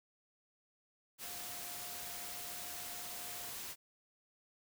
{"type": "tone in noise", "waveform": "sine", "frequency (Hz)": 709, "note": "F5", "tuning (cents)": 26, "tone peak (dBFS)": -55, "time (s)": [1.22, 3.54], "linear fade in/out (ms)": 50, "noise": "white", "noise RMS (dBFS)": -45, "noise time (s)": [1.18, 3.76], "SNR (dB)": -13, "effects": []}